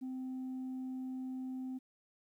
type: tone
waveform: sine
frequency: 258.6 Hz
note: C4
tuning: 20 cents flat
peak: -36 dBFS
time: 0.01-1.79 s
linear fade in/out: 20 ms
effects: tanh soft clip ceiling -37 dBFS + 12-bit